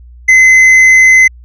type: tone with tanh clipping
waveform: triangle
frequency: 2047 Hz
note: C7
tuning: 38 cents flat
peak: -3 dBFS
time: 0.28-1.28 s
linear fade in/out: 10 ms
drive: 10 dB
effects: added 60 Hz sine -32 dBFS peak until 1.44 s + resampled to 22050 Hz